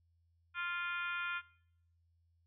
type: harmonic tone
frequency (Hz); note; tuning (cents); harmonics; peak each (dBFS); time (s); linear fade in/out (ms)
349.2; F4; 0; 3 / 4 / 5 / 6 / 7 / 8 / 9 / 10; -47 / -38 / -48 / -50 / -42 / -55 / -52 / -55; 0.54-1.42; 50
effects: noise-tail reverb RT60 0.7 s tail -21 dB re dry + added 84 Hz sine -70 dBFS peak until 2.46 s